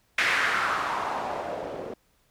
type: noise with low-pass filter sweep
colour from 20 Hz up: blue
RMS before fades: -28 dBFS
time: 0.18-1.94 s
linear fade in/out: 5 ms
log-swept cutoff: 2100 to 430 Hz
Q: 2.6
effects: pink hiss -67 dBFS RMS until 2.3 s